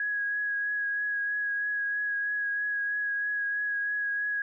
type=tone with vibrato; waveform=sine; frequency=1661.2 Hz; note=G#6; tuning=in tune; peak=-27 dBFS; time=0-4.42 s; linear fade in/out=2 ms; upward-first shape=triangle; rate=3.1 Hz; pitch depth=18 cents each way; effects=none